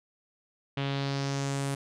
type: tone with low-pass filter sweep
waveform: sawtooth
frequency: 138.59 Hz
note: C#3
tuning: in tune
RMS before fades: -31 dBFS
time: 0.77-1.75 s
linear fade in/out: 5 ms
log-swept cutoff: 3100 to 9900 Hz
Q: 2.6
effects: none